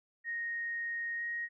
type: tone with pitch glide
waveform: sine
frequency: 1864.7 to 1877.7 Hz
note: A#6 to A#6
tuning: 0 to +12 cents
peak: -34 dBFS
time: 0.24-1.49 s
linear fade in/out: 50 ms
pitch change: +12 cents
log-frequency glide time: 1.17-1.22 s
effects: none